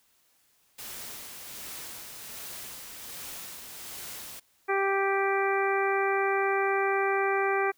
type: noise with tremolo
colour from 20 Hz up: white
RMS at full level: -40 dBFS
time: 0.78-4.4 s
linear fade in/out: 10 ms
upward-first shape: sine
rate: 1.3 Hz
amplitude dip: 35%
type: harmonic tone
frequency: 392 Hz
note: G4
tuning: in tune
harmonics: 1 / 2 / 3 / 4 / 5 / 6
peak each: -27 / -30 / -32 / -33 / -34 / -35 dBFS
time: 4.68-7.72 s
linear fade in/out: 20 ms
effects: white hiss -67 dBFS RMS until 7.77 s